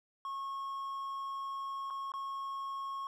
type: tone with dropouts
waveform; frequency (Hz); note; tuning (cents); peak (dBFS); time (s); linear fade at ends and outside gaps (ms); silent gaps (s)
triangle; 1092; C#6; -26; -35; 0.25-3.07; 1; 1.902-1.906 / 2.119-2.138
effects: none

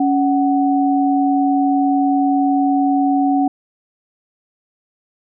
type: tone pair together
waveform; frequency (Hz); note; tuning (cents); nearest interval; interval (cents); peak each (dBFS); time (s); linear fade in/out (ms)
sine; 279.1 / 745.1; C#4 / F#5; +12 / +12; octave + perfect fourth; 1700; -14 / -17; 0-3.48; 5
effects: none

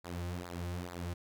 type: tone with flanger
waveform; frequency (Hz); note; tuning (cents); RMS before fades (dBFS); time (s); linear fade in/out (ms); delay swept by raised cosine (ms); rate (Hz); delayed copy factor
sawtooth; 87.9; F2; +12; -40; 0.04-1.14; 10; 0.33 to 4.43; 2.3; -0.8
effects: none

